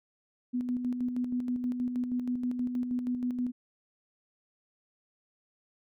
sine tone with tremolo, 247.6 Hz, B3, 5 cents sharp, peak -27 dBFS, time 0.53-3.52 s, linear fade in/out 20 ms, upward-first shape square, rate 6.3 Hz, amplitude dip 45%, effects none

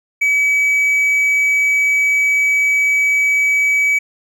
triangle tone, 2282 Hz, C#7, 50 cents sharp, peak -10 dBFS, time 0.21-3.99 s, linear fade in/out 10 ms, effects none

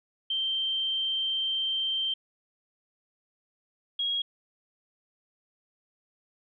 sine tone pair in turn, 3136 / 3293 Hz, G7 / G#7, 0 / -15 cents, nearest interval minor second, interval 85 cents, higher second, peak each -26 dBFS, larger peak neither, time 0.3-2.14 / 3.99-4.22 s, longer first, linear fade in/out 5 ms, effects none

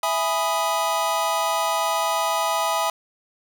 square chord, E major seventh, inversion none, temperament equal, 659.3 / 830.6 / 987.8 / 1244.5 Hz, E5 / G#5 / B5 / D#6, 0 / 0 / 0 / 0 cents, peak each -27 dBFS, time 0.03-2.9 s, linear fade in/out 2 ms, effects none

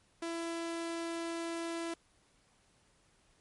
sawtooth tone, 334.3 Hz, E4, 24 cents sharp, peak -32 dBFS, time 0.22-1.94 s, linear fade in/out 5 ms, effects pink hiss -69 dBFS RMS until 3.4 s + MP3 48 kbps

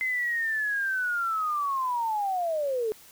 sine linear sweep, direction down, 2065 to 419.1 Hz, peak -25 dBFS, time 0.01-2.92 s, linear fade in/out 0 ms, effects white hiss -52 dBFS RMS until 3.11 s

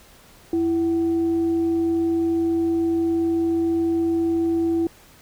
sine tone with frequency modulation, 332.6 Hz, E4, 16 cents sharp, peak -18 dBFS, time 0.53-4.87 s, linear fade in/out 2 ms, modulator 421 Hz, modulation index 0.2, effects pink hiss -50 dBFS RMS until 5.21 s

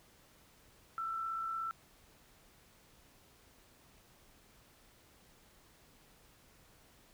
sine tone with amplitude modulation, 1334 Hz, E6, 20 cents sharp, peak -34 dBFS, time 0.98-1.71 s, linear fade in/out 0 ms, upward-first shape sine, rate 56.8 Hz, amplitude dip 35%, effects pink hiss -64 dBFS RMS until 7.13 s

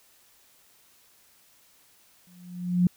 sine tone with exponential growth, 178.2 Hz, F3, 35 cents sharp, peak -15 dBFS, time 2.27-2.87 s, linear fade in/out 2 ms, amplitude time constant 130 ms, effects white hiss -60 dBFS RMS until 2.96 s

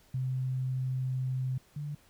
sine tone pair in turn, 129.5 / 146.67 Hz, C3 / D3, -17 / -2 cents, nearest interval major second, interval 215 cents, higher second, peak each -29 / -34 dBFS, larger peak first, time 0.14-1.58 / 1.76-1.95 s, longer first, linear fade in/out 5 ms, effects pink hiss -63 dBFS RMS until 2.09 s

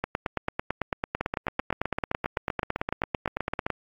two click trains, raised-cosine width 0.5 ms, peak -12 / -11 dBFS, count 20 / 34, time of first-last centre 1.21-3.665 / 0.04-3.703 s, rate 7.74 / 9.01 Hz, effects AAC 64 kbps

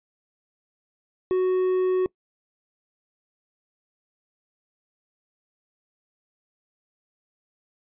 triangle tone, 370 Hz, F#4, in tune, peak -17 dBFS, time 1.31-2.06 s, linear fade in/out 0 ms, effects noise-tail reverb RT60 0.1 s tail -23 dB re dry + resampled to 8000 Hz

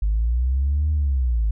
sine linear two-way sweep, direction up then down, 50.1 to 76.9 to 51.5 Hz, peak -16 dBFS, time 0.02-1.51 s, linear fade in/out 5 ms, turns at 0.91 s, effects tanh soft clip ceiling -14 dBFS

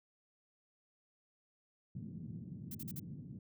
pink band-pass noise, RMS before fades -47 dBFS, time 1.95-3.39 s, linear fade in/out 2 ms, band 120 to 220 Hz, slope 24 dB/octave
violet noise bursts, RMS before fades -46 dBFS, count 4, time 2.71-2.997 s, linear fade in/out 5 ms, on 38 ms, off 45 ms
effects none

